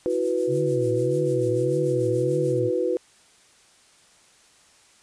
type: chord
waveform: sine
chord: E suspended second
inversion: none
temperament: equal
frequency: 329.6 / 370 / 493.9 Hz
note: E4 / F#4 / B4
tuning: 0 / 0 / 0 cents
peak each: -28 / -25 / -24 dBFS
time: 0.06-2.97 s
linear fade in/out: 0 ms
type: noise with tremolo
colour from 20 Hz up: violet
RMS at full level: -39 dBFS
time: 0.09-2.6 s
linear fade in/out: 20 ms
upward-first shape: sine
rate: 6.8 Hz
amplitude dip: 65%
type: tone with vibrato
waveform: sine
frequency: 130.81 Hz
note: C3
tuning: in tune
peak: -26 dBFS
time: 0.47-2.71 s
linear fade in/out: 50 ms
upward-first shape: triangle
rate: 1.7 Hz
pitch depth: 230 cents each way
effects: white hiss -56 dBFS RMS until 5.02 s + resampled to 22050 Hz